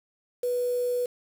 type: tone with quantisation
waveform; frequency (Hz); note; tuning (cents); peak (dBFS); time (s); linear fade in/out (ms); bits
sine; 490.9; B4; -10; -24; 0.43-1.06; 5; 7
effects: none